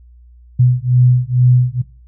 sine beating tone pair, 123.8 / 126 Hz, B2 / B2, +5 / +35 cents, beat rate 2.2 Hz, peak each -12 dBFS, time 0.59-1.82 s, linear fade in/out 10 ms, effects noise-tail reverb RT60 0.4 s tail -19 dB re dry + added 60 Hz sine -40 dBFS peak until 2.07 s

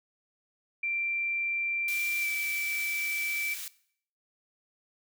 sine tone with pitch glide, 2358 to 2319 Hz, D7 to D7, +6 to -22 cents, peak -28 dBFS, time 0.83-3.54 s, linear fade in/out 5 ms, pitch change -28 cents, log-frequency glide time 2.2-2.27 s
white high-pass noise, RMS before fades -39 dBFS, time 1.88-3.68 s, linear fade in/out 2 ms, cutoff 2100 Hz, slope 12 dB/octave
effects noise-tail reverb RT60 0.6 s tail -19 dB re dry

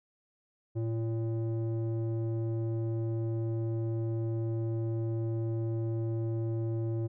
square tone with low-pass filter, 113.5 Hz, A#2, 46 cents flat, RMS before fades -32 dBFS, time 0.75-7.08 s, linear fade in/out 20 ms, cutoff 420 Hz, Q 1.6, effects none

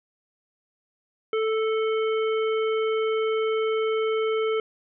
harmonic tone, 440 Hz, A4, in tune, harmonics 1 / 3 / 5 / 7, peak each -22 / -32 / -36 / -39 dBFS, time 1.33-4.6 s, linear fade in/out 2 ms, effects none

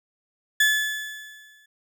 35% pulse tone with exponential decay, 1724 Hz, A6, 36 cents flat, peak -13 dBFS, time 0.6-1.66 s, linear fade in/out 5 ms, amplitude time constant 230 ms, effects none

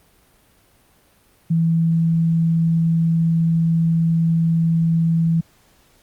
sine tone, 164.81 Hz, E3, in tune, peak -14 dBFS, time 1.5-5.41 s, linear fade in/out 10 ms, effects pink hiss -56 dBFS RMS until 6.02 s + Opus 32 kbps

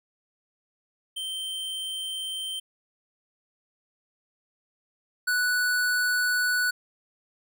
square tone pair in turn, 3121 / 1480.2 Hz, G7 / F#6, -8 / 0 cents, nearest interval octave + minor second, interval 1292 cents, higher first, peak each -31 / -23 dBFS, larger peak second, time 1.16-2.6 / 5.27-6.71 s, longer neither, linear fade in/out 10 ms, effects none

